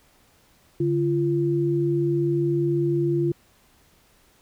sine tone pair together, 144.3 / 343.2 Hz, D3 / F4, -30 / -30 cents, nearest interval octave + minor third, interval 1500 cents, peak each -24 / -21 dBFS, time 0.8-3.32 s, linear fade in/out 5 ms, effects pink hiss -59 dBFS RMS until 4.41 s

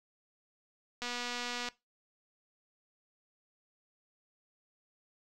click train, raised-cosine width 0.2 ms, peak -21 dBFS, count 163, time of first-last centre 1.02-1.687 s, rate 243 Hz, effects noise-tail reverb RT60 0.2 s tail -19 dB re dry

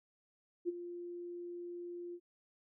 sine tone with ADSR envelope, 349.2 Hz, F4, in tune, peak -30 dBFS, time 0.65-2.2 s, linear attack 36 ms, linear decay 23 ms, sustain -12 dB, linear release 60 ms, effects none

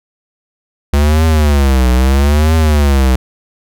square tone with vibrato, 70.6 Hz, C#2, 32 cents sharp, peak -8 dBFS, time 0.93-3.16 s, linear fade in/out 5 ms, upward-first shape triangle, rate 0.77 Hz, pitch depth 240 cents each way, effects none

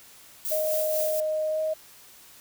violet noise with tremolo, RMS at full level -29 dBFS, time 0.45-1.2 s, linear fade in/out 0 ms, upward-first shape triangle, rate 4.1 Hz, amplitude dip 50%
sine tone with pitch glide, 621 to 627.5 Hz, D#5 to D#5, -3 to +15 cents, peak -24 dBFS, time 0.51-1.74 s, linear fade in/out 10 ms, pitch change +18 cents, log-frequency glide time 1.5-1.61 s
effects white hiss -51 dBFS RMS until 2.4 s

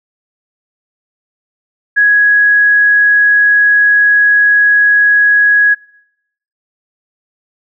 sine tone, 1667 Hz, G#6, 6 cents sharp, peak -5 dBFS, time 1.96-5.75 s, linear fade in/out 20 ms, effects noise-tail reverb RT60 0.8 s tail -24 dB re dry

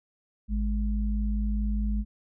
sine tone pair together, 52.42 / 209.7 Hz, G#1 / G#3, +17 / +17 cents, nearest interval 2 octaves, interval 2400 cents, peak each -25 / -31 dBFS, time 0.48-2.05 s, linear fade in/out 50 ms, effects none

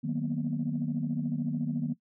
sine chord, B major seventh, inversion first, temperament equal with one note detuned, 153.33 / 185 / 233.1 / 246.9 Hz, D#3 / F#3 / A#3 / B3, -25 / 0 / 0 / 0 cents, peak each -32 / -37 / -32 / -33 dBFS, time 0.03-1.94 s, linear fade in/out 20 ms, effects noise-tail reverb RT60 0.1 s tail -18 dB re dry + tanh soft clip ceiling -20 dBFS

